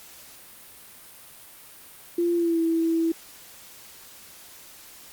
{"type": "tone with pitch glide", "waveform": "sine", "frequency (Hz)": [344.6, 329], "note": ["F4", "E4"], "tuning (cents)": [-23, -3], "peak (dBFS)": -20, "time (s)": [2.18, 3.12], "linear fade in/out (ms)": 5, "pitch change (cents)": -80, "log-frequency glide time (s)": [2.35, 2.6], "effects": ["white hiss -47 dBFS RMS until 5.12 s", "Opus 48 kbps"]}